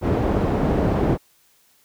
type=low-pass noise; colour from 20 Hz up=white; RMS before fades=-20 dBFS; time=0.01-1.18 s; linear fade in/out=50 ms; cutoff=410 Hz; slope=12 dB/octave; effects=white hiss -59 dBFS RMS until 1.84 s